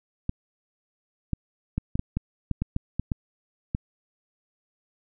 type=clicks; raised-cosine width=5 ms; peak=-13 dBFS; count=12; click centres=0.294 / 1.333 / 1.78 / 1.955 / 1.994 / 2.17 / 2.513 / 2.62 / 2.764 / 2.996 / 3.118 / 3.749 s; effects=none